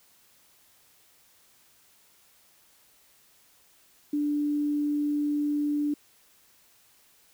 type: tone with quantisation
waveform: sine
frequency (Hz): 293.7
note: D4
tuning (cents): 0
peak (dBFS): -24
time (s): 4.13-5.94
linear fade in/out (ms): 5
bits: 9
effects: white hiss -61 dBFS RMS until 7.33 s